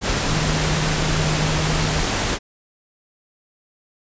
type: tone in noise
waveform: sine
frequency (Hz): 154.6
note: D#3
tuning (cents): -11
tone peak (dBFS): -22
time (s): 0.25-2.04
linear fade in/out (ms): 50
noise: pink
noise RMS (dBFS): -21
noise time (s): 0.01-2.39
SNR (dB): -4
effects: resampled to 16000 Hz